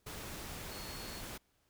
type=tone in noise; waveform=sine; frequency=4345 Hz; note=C#8; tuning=35 cents flat; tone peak=-51 dBFS; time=0.71-1.21 s; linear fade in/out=10 ms; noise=pink; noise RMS=-45 dBFS; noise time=0.06-1.38 s; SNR=-9 dB; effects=pink hiss -75 dBFS RMS until 1.69 s